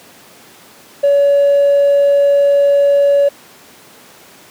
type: tone with hard clipping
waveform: sine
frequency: 566 Hz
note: C#5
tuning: 36 cents sharp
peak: -8 dBFS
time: 1.03-3.29 s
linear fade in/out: 10 ms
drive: 1 dB
effects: pink hiss -41 dBFS RMS until 4.5 s + high-pass 200 Hz 12 dB/octave